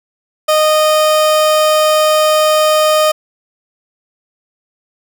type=tone; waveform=30% pulse; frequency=617 Hz; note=D#5; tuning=15 cents flat; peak=-6 dBFS; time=0.48-3.12 s; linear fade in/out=10 ms; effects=none